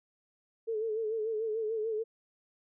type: tone with vibrato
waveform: sine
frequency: 440 Hz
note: A4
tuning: in tune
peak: -30 dBFS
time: 0.67-2.04 s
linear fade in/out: 20 ms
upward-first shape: sine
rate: 6.8 Hz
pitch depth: 63 cents each way
effects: none